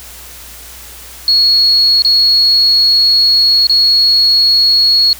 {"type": "tone with dropouts", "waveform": "sine", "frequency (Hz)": 4333, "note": "C#8", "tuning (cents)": -40, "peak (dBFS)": -6, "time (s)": [1.28, 5.13], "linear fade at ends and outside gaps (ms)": 1, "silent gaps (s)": [[2.021, 2.048], [3.669, 3.696]], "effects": ["added 60 Hz sine -38 dBFS peak until 5.19 s", "white hiss -33 dBFS RMS until 5.19 s"]}